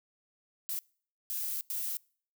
violet noise bursts at uneven times, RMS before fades -35 dBFS, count 3, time 0.69-0.79 / 1.3-1.61 / 1.7-1.97 s, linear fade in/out 0 ms, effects noise-tail reverb RT60 0.5 s tail -26 dB re dry

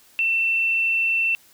sine tone, 2687 Hz, E7, 33 cents sharp, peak -18 dBFS, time 0.19-1.35 s, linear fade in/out 0 ms, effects white hiss -54 dBFS RMS until 1.53 s

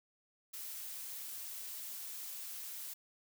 blue noise, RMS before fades -45 dBFS, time 0.53-2.94 s, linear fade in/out 10 ms, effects none

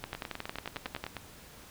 two click trains, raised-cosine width 0.3 ms, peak -19 / -21 dBFS, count 12 / 11, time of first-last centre 0.04-1.04 / 0.15-1.167 s, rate 11 / 9.83 Hz, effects pink hiss -52 dBFS RMS until 1.7 s

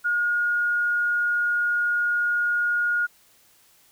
sine tone, 1433 Hz, F6, 44 cents sharp, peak -20 dBFS, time 0.04-3.07 s, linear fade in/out 20 ms, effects white hiss -58 dBFS RMS until 3.91 s

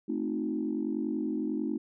sine chord, A diminished seventh, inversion none, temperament equal with one note detuned, 220 / 261.6 / 311.1 / 361.8 Hz, A3 / C4 / Eb4 / Gb4, 0 / 0 / 0 / -39 cents, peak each -34 / -34 / -32 / -38 dBFS, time 0.08-1.78 s, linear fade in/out 10 ms, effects tanh soft clip ceiling -19 dBFS

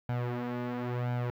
sawtooth tone with flanger, 122.3 Hz, B2, 16 cents flat, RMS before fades -33 dBFS, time 0.09-1.3 s, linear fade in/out 0 ms, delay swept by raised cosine 1.3 to 4.8 ms, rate 0.97 Hz, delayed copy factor +0.7, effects low-pass 2000 Hz 12 dB/octave + 11-bit

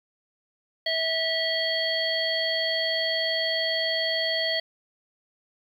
harmonic tone with a mistuned harmonic, 650 Hz, E5, 24 cents flat, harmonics 1 / 3 / 5 / 7, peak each -29 / -29 / -29 / -29 dBFS, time 0.86-4.6 s, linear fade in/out 5 ms, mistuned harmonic 7, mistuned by -41 cents, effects 9-bit

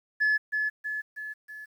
sine tone with echo, 1716 Hz, A6, 44 cents flat, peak -19 dBFS, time 0.2-0.38 s, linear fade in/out 20 ms, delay 320 ms, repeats 4, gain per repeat -5 dB, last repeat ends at 1.66 s, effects tanh soft clip ceiling -19 dBFS + 10-bit

